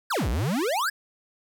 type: exponential two-way sweep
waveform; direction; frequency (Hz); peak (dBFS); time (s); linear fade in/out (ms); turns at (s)
square; down then up; 1760 to 52 to 1760; -24; 0.1-0.9; 10; 0.29
effects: 10-bit